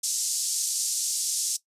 pink band-pass noise, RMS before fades -28 dBFS, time 0.03-1.57 s, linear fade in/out 10 ms, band 5600 to 9500 Hz, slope 24 dB/octave, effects noise-tail reverb RT60 0.1 s tail -17 dB re dry + resampled to 32000 Hz

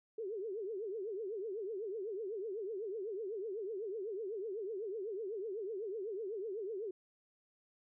sine tone with vibrato, 413.2 Hz, G#4, 9 cents flat, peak -38 dBFS, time 0.18-6.91 s, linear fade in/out 5 ms, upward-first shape triangle, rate 8 Hz, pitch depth 240 cents each way, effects none

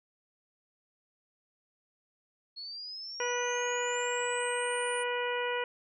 sine linear sweep, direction up, 4305 to 9397 Hz, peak -39 dBFS, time 2.56-5.04 s, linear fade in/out 20 ms
harmonic tone, 487.9 Hz, B4, 21 cents flat, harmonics 1 / 2 / 3 / 4 / 5 / 6, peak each -33 / -36 / -38 / -39 / -40 / -41 dBFS, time 3.2-5.64 s, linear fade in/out 2 ms
effects none

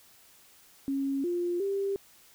sine tone with pitch steps, 274.2 / 350.2 / 395.1 Hz, C#4 / F4 / G4, -19 / +5 / +14 cents, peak -27 dBFS, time 0.88-1.96 s, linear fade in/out 0 ms, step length 360 ms, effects white hiss -58 dBFS RMS until 2.34 s

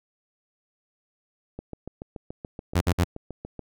click train, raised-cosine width 2 ms, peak -22 dBFS, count 15, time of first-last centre 1.59-3.593 s, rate 6.99 Hz
sawtooth tone bursts, 87.31 Hz, F2, in tune, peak -15 dBFS, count 3, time 2.75-3.044 s, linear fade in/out 10 ms, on 62 ms, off 54 ms
effects none

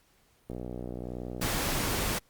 click train, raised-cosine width 2 ms, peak -24 dBFS, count 61, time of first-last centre 0.5-1.479 s, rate 61.3 Hz
pink noise, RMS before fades -30 dBFS, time 1.41-2.19 s, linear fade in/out 10 ms
effects pink hiss -66 dBFS RMS until 2.29 s + Opus 48 kbps

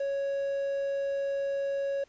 triangle tone with quantisation, 554.4 Hz, C#5, in tune, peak -26 dBFS, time 0-2.04 s, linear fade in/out 5 ms, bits 9, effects pink hiss -64 dBFS RMS until 2.08 s + resampled to 16000 Hz

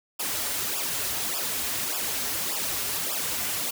white noise with flanger, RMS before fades -29 dBFS, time 0.19-3.71 s, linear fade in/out 10 ms, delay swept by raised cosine 0.48 to 6.38 ms, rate 1.7 Hz, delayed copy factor -0.95, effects none

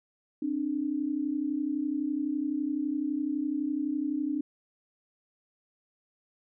sine tone pair together, 267.4 / 299.3 Hz, C4 / D4, +38 / +33 cents, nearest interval major second, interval 195 cents, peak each -32 / -29 dBFS, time 0.42-4.41 s, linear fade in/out 5 ms, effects none

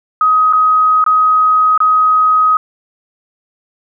sine tone with dropouts, 1260 Hz, D#6, 21 cents sharp, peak -7 dBFS, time 0.21-2.57 s, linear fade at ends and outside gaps 2 ms, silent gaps 0.527-0.533 / 1.041-1.063 / 1.777-1.803 s, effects none

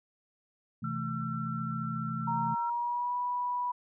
sine chord, A minor, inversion first, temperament equal, 130.81 / 164.81 / 220 Hz, C3 / E3 / A3, 0 / 0 / 0 cents, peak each -37 dBFS, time 0.82-2.55 s, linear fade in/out 10 ms
sine tone, 1346 Hz, E6, 36 cents sharp, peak -37 dBFS, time 0.84-2.7 s, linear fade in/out 5 ms
sine tone with pitch glide, 932.3 to 980.9 Hz, A#5 to B5, 0 to -12 cents, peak -29 dBFS, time 2.27-3.72 s, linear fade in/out 10 ms, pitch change +88 cents, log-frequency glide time 2.49-3.15 s
effects none

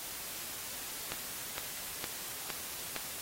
click train, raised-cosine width 0.2 ms, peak -17 dBFS, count 5, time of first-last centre 1.12-2.963 s, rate 2.17 Hz, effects white hiss -42 dBFS RMS until 3.21 s + AAC 48 kbps

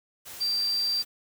sine tone in noise, 4699 Hz, D8, in tune, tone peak -24 dBFS, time 0.4-1.03 s, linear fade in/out 20 ms, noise white, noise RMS -42 dBFS, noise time 0.25-1.05 s, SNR +15 dB, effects none

